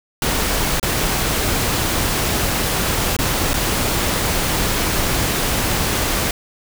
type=noise with dropouts; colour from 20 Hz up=pink; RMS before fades=-19 dBFS; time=0.22-6.31 s; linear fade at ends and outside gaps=2 ms; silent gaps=0.798-0.828 / 3.166-3.188 / 3.534-3.54 s; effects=none